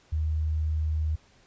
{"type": "tone", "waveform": "sine", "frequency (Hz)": 77.78, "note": "D#2", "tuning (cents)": 0, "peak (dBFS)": -24, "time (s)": [0.12, 1.16], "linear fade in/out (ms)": 10, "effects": ["pink hiss -60 dBFS RMS until 1.46 s", "resampled to 16000 Hz"]}